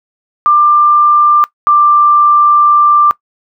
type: tone pair in turn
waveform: sine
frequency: 1189 / 1182.6 Hz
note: D6 / D6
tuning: +21 / +12 cents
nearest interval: unison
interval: 9 cents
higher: first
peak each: -4 dBFS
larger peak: neither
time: 0.46-1.44 / 1.67-3.11 s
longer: second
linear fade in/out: 0 ms
effects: noise-tail reverb RT60 0.1 s tail -20 dB re dry